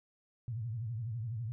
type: tone with vibrato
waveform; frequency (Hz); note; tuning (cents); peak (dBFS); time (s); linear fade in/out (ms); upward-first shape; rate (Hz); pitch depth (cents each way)
sine; 114.3; A#2; -34; -35; 0.48-1.52; 0; sine; 12; 150
effects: none